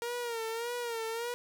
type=tone with vibrato; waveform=sawtooth; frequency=466.2 Hz; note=A#4; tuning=in tune; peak=-30 dBFS; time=0.02-1.34 s; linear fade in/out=0 ms; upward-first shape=sine; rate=1.7 Hz; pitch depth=73 cents each way; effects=11-bit